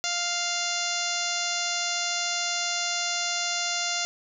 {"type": "harmonic tone", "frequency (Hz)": 698.5, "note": "F5", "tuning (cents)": 0, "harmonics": [1, 2, 3, 4, 5, 6, 7, 8, 9, 10], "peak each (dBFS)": [-35, -35, -35, -35, -35, -35, -35, -35, -35, -35], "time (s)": [0.04, 4.05], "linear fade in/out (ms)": 0, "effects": []}